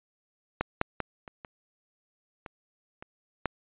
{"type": "clicks", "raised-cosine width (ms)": 0.5, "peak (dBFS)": [-11, -9, -14, -27, -26, -25, -27, -11], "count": 8, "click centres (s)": [0.61, 0.814, 1.003, 1.278, 1.448, 2.462, 3.025, 3.457], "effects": ["resampled to 8000 Hz"]}